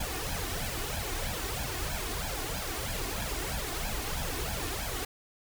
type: noise with flanger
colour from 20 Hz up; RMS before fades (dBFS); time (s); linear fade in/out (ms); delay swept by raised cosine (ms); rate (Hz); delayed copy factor
pink; -34; 0-5.05; 5; 1.2 to 2.8; 3.1; +0.8
effects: none